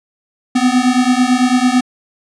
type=beating tone pair; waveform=square; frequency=246.9 / 255.9 Hz; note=B3 / C4; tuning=0 / -38 cents; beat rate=9 Hz; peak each=-14 / -14 dBFS; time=0.55-1.81 s; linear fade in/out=10 ms; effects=resampled to 22050 Hz